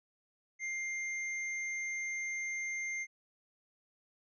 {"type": "tone", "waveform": "square", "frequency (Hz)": 2100, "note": "C7", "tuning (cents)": 6, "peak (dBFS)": -36, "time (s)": [0.59, 3.07], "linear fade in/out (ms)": 50, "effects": ["resampled to 16000 Hz"]}